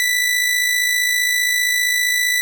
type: tone with amplitude modulation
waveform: sawtooth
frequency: 1977 Hz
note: B6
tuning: 1 cent sharp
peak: -10 dBFS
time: 0-2.41 s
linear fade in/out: 0 ms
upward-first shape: sine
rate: 55.2 Hz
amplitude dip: 45%
effects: none